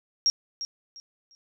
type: tone with echo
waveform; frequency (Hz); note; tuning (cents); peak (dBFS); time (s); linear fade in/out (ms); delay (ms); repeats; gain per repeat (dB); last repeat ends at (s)
sine; 5590; F8; +1; -18; 0.26-0.3; 0; 350; 3; -12; 1.35
effects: none